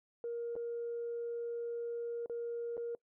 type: tone with dropouts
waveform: sine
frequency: 470.3 Hz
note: A#4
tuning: 15 cents sharp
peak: -35 dBFS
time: 0.24-2.95 s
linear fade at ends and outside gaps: 1 ms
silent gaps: 0.555-0.563 / 2.26-2.297 / 2.769-2.777 s
effects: noise-tail reverb RT60 0.1 s tail -24 dB re dry + tanh soft clip ceiling -32 dBFS